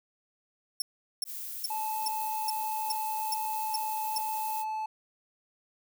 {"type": "tone bursts", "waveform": "20% pulse", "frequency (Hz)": 5420, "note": "E8", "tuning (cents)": 47, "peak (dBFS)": -23, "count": 9, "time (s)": [0.8, 4.18], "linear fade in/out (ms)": 2, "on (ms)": 20, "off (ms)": 400}
{"type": "noise", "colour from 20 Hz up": "violet", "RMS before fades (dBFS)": -39, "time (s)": [1.25, 4.65], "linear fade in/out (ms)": 50}
{"type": "tone", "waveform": "triangle", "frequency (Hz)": 870, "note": "A5", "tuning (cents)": -20, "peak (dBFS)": -29, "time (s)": [1.7, 4.86], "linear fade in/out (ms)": 5}
{"effects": []}